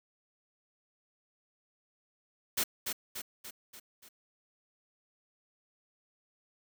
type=noise with echo; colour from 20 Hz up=white; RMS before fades=-30 dBFS; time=2.57-2.64 s; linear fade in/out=10 ms; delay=290 ms; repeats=5; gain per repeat=-5 dB; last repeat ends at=4.09 s; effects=none